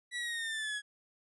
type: linear sweep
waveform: 30% pulse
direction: down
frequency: 1962 to 1661.2 Hz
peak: -32 dBFS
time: 0.11-0.82 s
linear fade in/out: 50 ms
effects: resampled to 24000 Hz